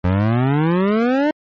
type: exponential sweep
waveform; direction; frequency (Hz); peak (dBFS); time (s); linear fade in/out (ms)
25% pulse; up; 87.31 to 311.1; -10; 0.04-1.31; 5
effects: low-pass 2000 Hz 12 dB/octave + MP3 32 kbps